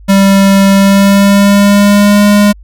square tone with pitch glide, 196 to 205.5 Hz, G3 to G#3, 0 to -18 cents, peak -4 dBFS, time 0.08-2.53 s, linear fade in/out 20 ms, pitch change +82 cents, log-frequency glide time 0.71-2.23 s, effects added 50 Hz sine -31 dBFS peak until 2.63 s

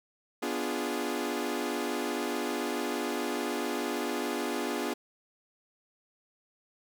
sawtooth chord, B diminished seventh, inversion none, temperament equal with one note detuned, 246.9 / 293.7 / 349.2 / 413.9 Hz, B3 / D4 / F4 / Ab4, 0 / 0 / 0 / -6 cents, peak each -32 dBFS, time 0.42-4.94 s, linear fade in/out 10 ms, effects none

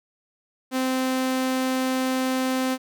sawtooth tone, 259.4 Hz, C4, 15 cents flat, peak -18 dBFS, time 0.71-2.78 s, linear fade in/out 50 ms, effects none

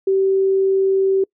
sine tone, 385.7 Hz, G4, 28 cents flat, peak -13 dBFS, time 0.07-1.24 s, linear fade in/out 5 ms, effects noise-tail reverb RT60 0.1 s tail -26 dB re dry

